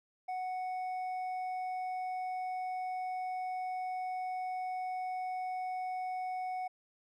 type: tone with hard clipping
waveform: sine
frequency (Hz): 740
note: F#5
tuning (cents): 0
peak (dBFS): -36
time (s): 0.28-6.68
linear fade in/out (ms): 10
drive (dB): 4
effects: none